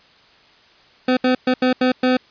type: tone bursts at uneven times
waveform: 25% pulse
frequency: 254.4 Hz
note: C4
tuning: 48 cents flat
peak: -10 dBFS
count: 6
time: 1.08-1.17 / 1.24-1.35 / 1.47-1.54 / 1.62-1.73 / 1.81-1.92 / 2.03-2.17 s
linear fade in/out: 5 ms
effects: white hiss -51 dBFS RMS until 2.3 s + resampled to 11025 Hz